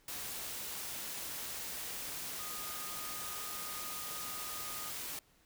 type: tone in noise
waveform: sine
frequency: 1236 Hz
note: D#6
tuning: 12 cents flat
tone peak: -48 dBFS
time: 2.39-4.9 s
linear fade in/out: 2 ms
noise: white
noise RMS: -42 dBFS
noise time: 0.08-5.19 s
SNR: -9 dB
effects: pink hiss -68 dBFS RMS until 5.45 s